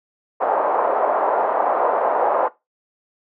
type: band-pass noise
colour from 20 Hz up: pink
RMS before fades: -19 dBFS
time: 0.4-2.49 s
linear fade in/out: 20 ms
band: 540 to 1000 Hz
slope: 24 dB/octave
effects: noise-tail reverb RT60 0.2 s tail -18 dB re dry